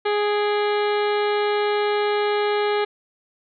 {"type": "harmonic tone with a mistuned harmonic", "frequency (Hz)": 415.3, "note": "G#4", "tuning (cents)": 0, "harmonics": [1, 2, 3, 4, 5, 6, 7, 8, 9, 10], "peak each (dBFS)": [-20, -26, -30, -32, -34, -36, -37, -38, -39, -40], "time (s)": [0.05, 2.85], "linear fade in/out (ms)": 10, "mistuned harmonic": 6, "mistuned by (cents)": -87, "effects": []}